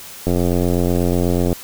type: click train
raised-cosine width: 2 ms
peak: -5 dBFS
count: 112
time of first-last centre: 0.27-1.529 s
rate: 88.2 Hz
effects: white hiss -36 dBFS RMS until 1.63 s